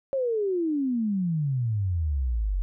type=exponential sweep; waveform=sine; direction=down; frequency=554.4 to 43.95 Hz; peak=-23 dBFS; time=0.13-2.62 s; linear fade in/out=0 ms; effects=none